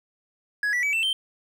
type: tone with pitch steps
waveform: triangle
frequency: 1674 / 1956.5 / 2287 / 2673 / 3124 Hz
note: G#6 / B6 / D7 / E7 / G7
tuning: +13 / -17 / -47 / +23 / -7 cents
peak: -20 dBFS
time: 0.63-1.13 s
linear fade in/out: 2 ms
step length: 100 ms
effects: none